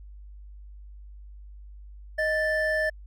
triangle tone pair together, 623 / 1762.1 Hz, D#5 / A6, +2 / +2 cents, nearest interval octave + tritone, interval 1800 cents, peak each -24 dBFS, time 2.18-2.9 s, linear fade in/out 10 ms, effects added 50 Hz sine -42 dBFS peak until 3.06 s

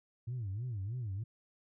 sine tone with vibrato, 110 Hz, A2, in tune, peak -34 dBFS, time 0.27-1.24 s, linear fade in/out 10 ms, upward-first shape sine, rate 3.2 Hz, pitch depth 260 cents each way, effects tanh soft clip ceiling -33 dBFS

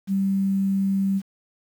sine tone with quantisation, 194.7 Hz, G3, 12 cents flat, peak -19 dBFS, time 0.07-1.22 s, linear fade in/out 50 ms, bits 8, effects none

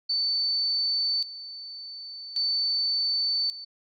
sine tone with tremolo, 4523 Hz, C#8, 34 cents sharp, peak -23 dBFS, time 0.09-3.65 s, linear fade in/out 10 ms, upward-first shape square, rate 0.44 Hz, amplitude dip 80%, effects none

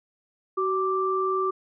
sine tone pair together, 378 / 1174.7 Hz, F#4 / D6, +37 / 0 cents, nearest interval octave + minor sixth, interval 1963 cents, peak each -25 dBFS, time 0.57-1.51 s, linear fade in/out 10 ms, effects none

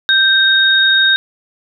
sine tone pair together, 1568 / 3729 Hz, G6 / A#7, 0 / 0 cents, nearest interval octave + minor third, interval 1500 cents, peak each -11 dBFS, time 0.09-1.16 s, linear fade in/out 0 ms, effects none

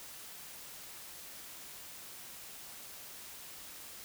silence, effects white hiss -49 dBFS RMS until 4.04 s

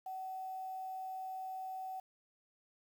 sine tone with quantisation, 755 Hz, F#5, 35 cents sharp, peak -40 dBFS, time 0.06-2 s, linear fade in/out 5 ms, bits 10, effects none

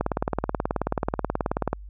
click train, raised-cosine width 1 ms, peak -9 dBFS, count 33, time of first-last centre 0.01-1.73 s, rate 18.6 Hz, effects added 50 Hz sine -38 dBFS peak until 1.89 s

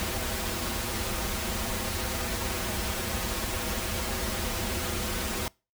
pink noise with comb filter, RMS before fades -31 dBFS, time 0-5.48 s, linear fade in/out 0 ms, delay 6.9 ms, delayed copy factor -0.95, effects noise-tail reverb RT60 0.3 s tail -25 dB re dry

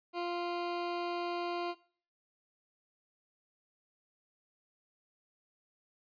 20% pulse tone, 348.4 Hz, F4, 4 cents flat, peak -29 dBFS, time 0.13-1.75 s, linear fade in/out 50 ms, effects noise-tail reverb RT60 0.5 s tail -20 dB re dry + resampled to 11025 Hz

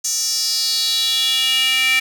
square tone with high-pass filter sweep, 260.1 Hz, C4, 10 cents flat, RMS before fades -18 dBFS, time 0.04-2 s, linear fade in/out 10 ms, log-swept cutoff 6300 to 2300 Hz, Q 5.2, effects none

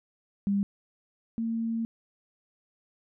sine tone pair in turn, 200 / 227.7 Hz, G3 / A#3, +35 / -40 cents, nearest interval major second, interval 225 cents, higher second, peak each -23 / -27 dBFS, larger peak first, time 0.47-0.63 / 1.38-1.85 s, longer second, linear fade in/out 0 ms, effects none

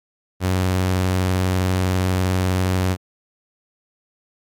sawtooth tone with vibrato, 92.3 Hz, F#2, 4 cents flat, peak -13 dBFS, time 0.4-2.97 s, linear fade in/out 50 ms, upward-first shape sine, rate 20 Hz, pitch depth 61 cents each way, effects MP3 96 kbps

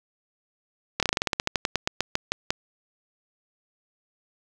slowing click train, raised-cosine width 0.2 ms, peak -5 dBFS, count 19, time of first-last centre 1-2.505 s, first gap 27 ms, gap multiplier 1.12, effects none

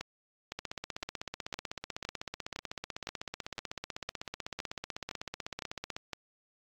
two click trains, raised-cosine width 0.2 ms, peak -19 / -20 dBFS, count 13 / 87, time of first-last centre 0.01-6.132 / 0.59-5.965 s, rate 1.96 / 16 Hz, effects AAC 64 kbps

